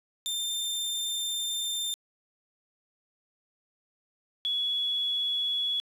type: tone pair in turn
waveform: sawtooth / sine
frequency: 3591 / 3379 Hz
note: A7 / G#7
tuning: +35 / +29 cents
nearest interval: minor second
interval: 106 cents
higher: first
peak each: -26 dBFS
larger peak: neither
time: 0.26-1.94 / 4.45-5.8 s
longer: first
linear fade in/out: 0 ms
effects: resampled to 32000 Hz + 9-bit